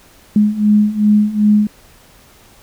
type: beating tone pair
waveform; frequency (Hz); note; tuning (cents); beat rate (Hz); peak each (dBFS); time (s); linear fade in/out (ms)
sine; 208.2 / 210.8; G#3 / G#3; +5 / +26; 2.6; -14 / -11; 0.36-1.67; 2
effects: pink hiss -46 dBFS RMS until 2.62 s